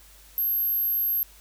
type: tone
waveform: sine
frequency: 12544 Hz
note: G9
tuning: in tune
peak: -22 dBFS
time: 0.38-1.23 s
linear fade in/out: 0 ms
effects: added 50 Hz sine -53 dBFS peak until 1.4 s + white hiss -53 dBFS RMS until 1.4 s